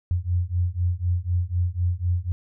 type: beating tone pair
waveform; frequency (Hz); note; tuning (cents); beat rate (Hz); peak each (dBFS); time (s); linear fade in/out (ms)
sine; 86.7 / 90.7; F2 / F#2; -12 / -34; 4; -24; 0.11-2.32; 0
effects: none